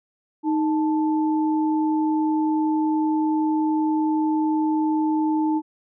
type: tone pair together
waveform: sine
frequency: 311.1 / 877.4 Hz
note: D#4 / A5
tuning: 0 / -5 cents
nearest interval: octave + tritone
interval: 1795 cents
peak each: -19 / -27 dBFS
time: 0.43-5.62 s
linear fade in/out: 50 ms
effects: none